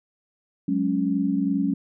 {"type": "chord", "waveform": "sine", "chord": "F# suspended second", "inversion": "none", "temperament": "equal", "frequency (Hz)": [185, 207.7, 277.2], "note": ["F#3", "G#3", "C#4"], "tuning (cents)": [0, 0, 0], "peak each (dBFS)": [-26, -26, -23], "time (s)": [0.68, 1.74], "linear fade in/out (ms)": 5, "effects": []}